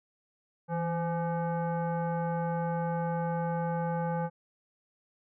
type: tone with frequency modulation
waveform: sine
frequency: 164.81 Hz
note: E3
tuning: in tune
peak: -28 dBFS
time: 0.68-4.3 s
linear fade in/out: 50 ms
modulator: 679 Hz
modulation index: 1.1
effects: none